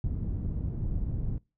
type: low-pass noise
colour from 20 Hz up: pink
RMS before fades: -31 dBFS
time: 0.04-1.38 s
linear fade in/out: 2 ms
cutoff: 160 Hz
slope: 12 dB/octave
effects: noise-tail reverb RT60 0.3 s tail -25 dB re dry